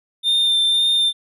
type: tone with vibrato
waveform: triangle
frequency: 3601 Hz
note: A7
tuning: 39 cents sharp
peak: -13 dBFS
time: 0.23-1.13 s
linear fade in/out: 50 ms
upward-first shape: sine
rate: 1.9 Hz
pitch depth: 16 cents each way
effects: none